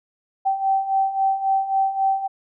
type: beating tone pair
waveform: sine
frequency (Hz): 773 / 776.7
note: G5 / G5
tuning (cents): -24 / -16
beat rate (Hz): 3.7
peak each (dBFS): -24 / -19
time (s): 0.45-2.28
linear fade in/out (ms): 20
effects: none